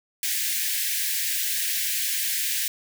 white high-pass noise, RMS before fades -26 dBFS, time 0.23-2.68 s, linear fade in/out 2 ms, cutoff 1600 Hz, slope 96 dB/octave, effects none

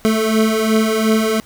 25% pulse beating tone pair, 217.6 / 220.4 Hz, A3 / A3, -19 / +3 cents, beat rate 2.8 Hz, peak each -15 / -11 dBFS, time 0.05-1.4 s, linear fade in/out 0 ms, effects pink hiss -46 dBFS RMS until 1.45 s

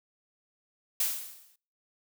blue noise with exponential decay, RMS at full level -25 dBFS, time 1-1.56 s, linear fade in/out 5 ms, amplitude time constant 120 ms, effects noise-tail reverb RT60 0.5 s tail -26 dB re dry

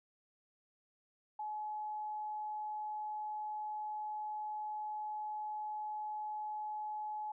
sine tone, 850 Hz, G#5, 40 cents sharp, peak -38 dBFS, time 1.39-7.32 s, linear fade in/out 5 ms, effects none

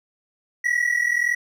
triangle tone pair together, 1908 / 1949.2 Hz, A#6 / B6, +40 / -23 cents, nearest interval unison, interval 37 cents, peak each -20 dBFS, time 0.64-1.35 s, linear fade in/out 10 ms, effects none

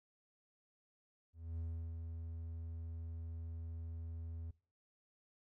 triangle tone with ADSR envelope, 82.41 Hz, E2, in tune, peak -37 dBFS, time 1.33-4.51 s, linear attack 250 ms, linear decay 350 ms, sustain -4 dB, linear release 6 ms, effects noise-tail reverb RT60 0.4 s tail -22 dB re dry

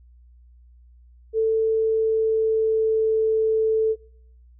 sine tone with pitch glide, 443.6 to 440.5 Hz, A4 to A4, +14 to +2 cents, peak -17 dBFS, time 1.33-3.96 s, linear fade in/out 50 ms, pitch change -12 cents, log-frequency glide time 1.59-3.11 s, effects noise-tail reverb RT60 0.6 s tail -22 dB re dry + added 60 Hz sine -48 dBFS peak until 4.59 s

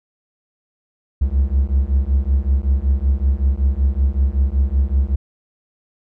triangle beating tone pair, 65.2 / 70.5 Hz, C2 / C#2, -5 / +30 cents, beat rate 5.3 Hz, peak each -15 dBFS, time 1.21-5.16 s, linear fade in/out 10 ms, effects none

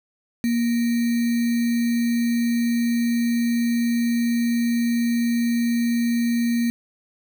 sine tone with sample-and-hold, 235.7 Hz, A#3, 19 cents sharp, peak -18 dBFS, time 0.44-6.7 s, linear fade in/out 0 ms, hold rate 2100 Hz, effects none

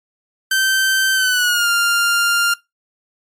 sawtooth tone with pitch glide, 1551 to 1397.8 Hz, G6 to F6, -19 to +1 cents, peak -10 dBFS, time 0.51-2.54 s, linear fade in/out 5 ms, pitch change -180 cents, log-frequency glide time 1.14-1.69 s, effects noise-tail reverb RT60 0.2 s tail -22 dB re dry + MP3 64 kbps

